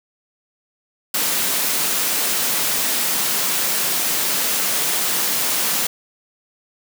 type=high-pass noise; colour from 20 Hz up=white; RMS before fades=-20 dBFS; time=1.14-5.87 s; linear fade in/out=5 ms; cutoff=140 Hz; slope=48 dB/octave; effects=none